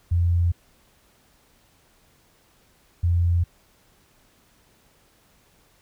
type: tone pair in turn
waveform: sine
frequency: 86.3 / 86.3 Hz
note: F2 / F2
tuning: -20 / -20 cents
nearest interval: unison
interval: 0 cents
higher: neither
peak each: -17 dBFS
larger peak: neither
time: 0.11-0.52 / 3.03-3.44 s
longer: neither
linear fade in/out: 10 ms
effects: pink hiss -60 dBFS RMS until 5.81 s